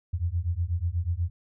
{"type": "beating tone pair", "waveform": "sine", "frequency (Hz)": [82.41, 90.61], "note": ["E2", "F#2"], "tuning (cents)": [0, -36], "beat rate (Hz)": 8.2, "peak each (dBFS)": -28, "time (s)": [0.13, 1.3], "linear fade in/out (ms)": 10, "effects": []}